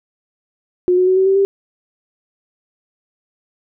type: tone with pitch steps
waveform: sine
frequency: 360.1 / 366.6 / 373.2 / 380 / 386.8 / 393.8 Hz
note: F#4 / F#4 / F#4 / F#4 / G4 / G4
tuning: -47 / -16 / +15 / +46 / -23 / +8 cents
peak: -10 dBFS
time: 0.88-1.45 s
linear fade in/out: 0 ms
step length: 95 ms
effects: none